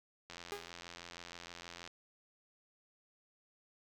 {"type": "click train", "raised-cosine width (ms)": 0.2, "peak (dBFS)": -30, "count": 137, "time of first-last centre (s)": [0.3, 1.876], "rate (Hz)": 86.3}
{"type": "tone with exponential decay", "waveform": "sawtooth", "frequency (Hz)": 407.7, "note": "G#4", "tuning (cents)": -32, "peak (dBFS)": -32, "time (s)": [0.52, 0.7], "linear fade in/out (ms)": 0, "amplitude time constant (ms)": 38}
{"effects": []}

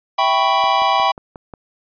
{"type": "chord", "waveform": "square", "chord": "C# half-diminished seventh", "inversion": "first", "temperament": "equal", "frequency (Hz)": [659.3, 784, 987.8, 1108.7], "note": ["E5", "G5", "B5", "C#6"], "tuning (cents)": [0, 0, 0, 0], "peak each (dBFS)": [-23, -18, -19, -20], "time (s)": [0.18, 1.12], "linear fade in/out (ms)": 10}
{"type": "click train", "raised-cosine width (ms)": 1, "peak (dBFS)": -20, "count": 6, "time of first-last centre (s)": [0.64, 1.538], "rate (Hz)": 5.57}
{"effects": ["resampled to 11025 Hz"]}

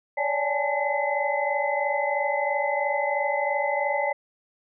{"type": "tone cluster", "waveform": "sine", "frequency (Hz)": [563, 586, 822, 875, 2034], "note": ["C#5", "D5", "G#5", "A5", "C7"], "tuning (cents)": [27, -4, -18, -10, -50], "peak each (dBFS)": -29, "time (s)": [0.17, 4.13], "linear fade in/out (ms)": 10, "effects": []}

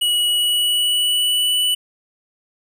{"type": "tone with pitch glide", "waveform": "square", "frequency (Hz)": [2921, 2969], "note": ["F#7", "F#7"], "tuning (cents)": [-23, 5], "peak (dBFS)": -16, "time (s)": [0.01, 1.75], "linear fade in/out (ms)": 10, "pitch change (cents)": 28, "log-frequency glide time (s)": [0.22, 1.56], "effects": []}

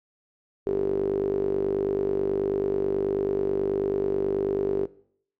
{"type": "tone with band-pass filter", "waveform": "sawtooth", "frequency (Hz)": 49.24, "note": "G1", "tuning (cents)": 8, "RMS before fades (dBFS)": -26, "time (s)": [0.66, 4.86], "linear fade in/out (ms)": 10, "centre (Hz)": 400, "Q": 9.7, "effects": ["noise-tail reverb RT60 0.6 s tail -19 dB re dry"]}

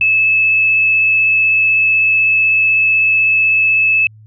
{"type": "tone with vibrato", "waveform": "sine", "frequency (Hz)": 2606, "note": "E7", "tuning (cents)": -20, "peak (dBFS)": -9, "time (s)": [0.01, 4.07], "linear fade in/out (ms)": 2, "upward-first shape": "sine", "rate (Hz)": 16, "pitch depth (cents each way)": 8, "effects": ["added 108 Hz sine -38 dBFS peak until 4.26 s"]}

